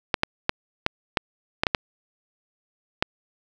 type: clicks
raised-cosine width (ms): 0.3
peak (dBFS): -3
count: 9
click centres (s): 0.142 / 0.234 / 0.494 / 0.864 / 1.172 / 1.635 / 1.668 / 1.748 / 3.025
effects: none